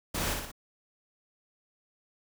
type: noise with echo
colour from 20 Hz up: pink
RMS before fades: -32 dBFS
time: 0.14-0.34 s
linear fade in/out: 10 ms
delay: 59 ms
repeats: 3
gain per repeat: -4 dB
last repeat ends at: 0.517 s
effects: none